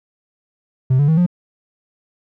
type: tone with pitch steps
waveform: triangle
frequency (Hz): 129.7 / 143.91 / 159.68 / 177.18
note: C3 / D3 / D#3 / F3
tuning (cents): -15 / -35 / +45 / +25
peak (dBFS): -8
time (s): 0.9-1.264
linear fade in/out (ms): 10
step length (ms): 91
effects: tanh soft clip ceiling -5 dBFS